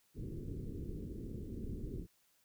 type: low-pass noise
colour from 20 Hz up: pink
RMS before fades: -43 dBFS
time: 0.14-2.07 s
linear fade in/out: 50 ms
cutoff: 420 Hz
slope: 48 dB/octave
effects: white hiss -73 dBFS RMS until 2.44 s